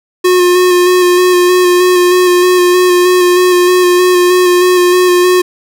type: tone with vibrato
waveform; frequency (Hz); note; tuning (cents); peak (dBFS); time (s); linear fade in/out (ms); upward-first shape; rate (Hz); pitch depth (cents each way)
square; 360; F#4; -47; -6; 0.24-5.42; 10; square; 3.2; 17
effects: none